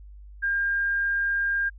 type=tone; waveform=sine; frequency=1606 Hz; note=G6; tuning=41 cents sharp; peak=-22 dBFS; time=0.42-1.7 s; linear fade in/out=20 ms; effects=added 50 Hz sine -42 dBFS peak until 1.78 s